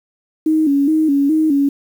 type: tone with vibrato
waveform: sine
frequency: 296.7 Hz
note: D4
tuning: 18 cents sharp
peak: -11 dBFS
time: 0.46-1.69 s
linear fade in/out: 5 ms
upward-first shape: square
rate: 2.4 Hz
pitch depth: 97 cents each way
effects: 7-bit